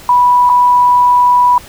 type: tone with dropouts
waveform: sine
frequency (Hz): 983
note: B5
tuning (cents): -8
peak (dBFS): -5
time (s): 0.09-1.58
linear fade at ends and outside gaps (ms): 2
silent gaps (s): 0.493-0.497
effects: pink hiss -35 dBFS RMS until 1.68 s